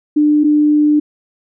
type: tone pair in turn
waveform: sine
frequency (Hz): 298.7 / 298.7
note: D4 / D4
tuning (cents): +29 / +29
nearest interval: unison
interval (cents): 0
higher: neither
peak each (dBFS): -8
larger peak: neither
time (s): 0.16-0.44 / 0.44-1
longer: second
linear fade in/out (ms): 10
effects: none